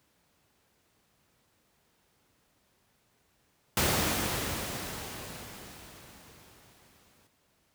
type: noise with exponential decay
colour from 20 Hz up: pink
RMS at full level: -25 dBFS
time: 3.77-7.27 s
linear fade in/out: 1 ms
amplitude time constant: 760 ms
effects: pink hiss -70 dBFS RMS until 7.74 s + high-pass 60 Hz 12 dB/octave